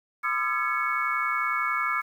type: tone cluster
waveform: sine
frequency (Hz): 1018 / 1214 / 1345 / 1683 / 2212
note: C6 / D#6 / E6 / G#6 / C#7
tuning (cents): -48 / -43 / +34 / +23 / -4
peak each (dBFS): -36 / -29 / -29 / -33 / -29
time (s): 0.23-2.02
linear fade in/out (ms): 20
effects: 9-bit